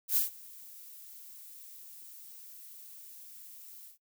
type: noise with ADSR envelope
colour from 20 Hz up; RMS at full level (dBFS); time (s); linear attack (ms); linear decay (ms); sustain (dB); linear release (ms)
violet; -26; 0.08-3.98; 87; 130; -24; 120
effects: noise-tail reverb RT60 0.1 s tail -21 dB re dry